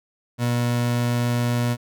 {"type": "tone", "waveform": "30% pulse", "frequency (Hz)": 120.5, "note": "B2", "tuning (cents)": -42, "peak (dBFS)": -17, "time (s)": [0.38, 1.77], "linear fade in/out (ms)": 50, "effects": []}